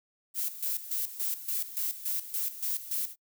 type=noise with tremolo; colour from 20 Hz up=violet; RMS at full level=-31 dBFS; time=0.34-3.16 s; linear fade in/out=50 ms; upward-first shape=square; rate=3.5 Hz; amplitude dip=75%; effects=noise-tail reverb RT60 0.1 s tail -26 dB re dry